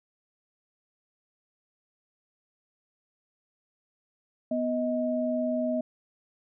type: tone pair together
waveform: sine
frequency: 247.1 / 629.9 Hz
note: B3 / D#5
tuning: +1 / +21 cents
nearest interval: octave + major third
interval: 1620 cents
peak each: -28 dBFS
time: 4.51-5.81 s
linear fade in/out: 5 ms
effects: none